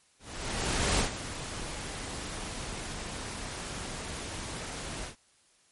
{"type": "noise with ADSR envelope", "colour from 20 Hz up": "pink", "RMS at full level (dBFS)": -26, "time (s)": [0.19, 5.16], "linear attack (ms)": 800, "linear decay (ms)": 110, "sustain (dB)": -12, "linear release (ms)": 120, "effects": ["white hiss -65 dBFS RMS until 5.71 s", "MP3 48 kbps"]}